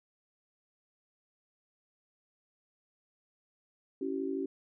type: chord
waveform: sine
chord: C# diminished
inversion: none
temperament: equal with one note detuned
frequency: 277.2 / 329.6 / 382.6 Hz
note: C#4 / E4 / G4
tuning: 0 / 0 / -42 cents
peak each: -35 / -40 / -35 dBFS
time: 4.01-4.46 s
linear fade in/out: 5 ms
effects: none